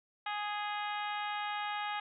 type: harmonic tone with a mistuned harmonic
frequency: 415.3 Hz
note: G#4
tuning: in tune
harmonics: 2 / 3 / 4 / 5 / 6 / 7 / 8 / 9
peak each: -37 / -41 / -43 / -45 / -47 / -48 / -49 / -50 dBFS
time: 0.26-2 s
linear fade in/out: 5 ms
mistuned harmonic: 8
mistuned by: -27 cents
effects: none